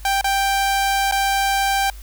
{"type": "tone with dropouts", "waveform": "sawtooth", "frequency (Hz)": 786, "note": "G5", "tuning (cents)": 4, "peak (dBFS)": -13, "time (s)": [0.05, 1.9], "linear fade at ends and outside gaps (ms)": 2, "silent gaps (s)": [[0.212, 0.243], [1.113, 1.122]], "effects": ["added 50 Hz sine -34 dBFS peak until 2.02 s", "white hiss -47 dBFS RMS until 2.02 s"]}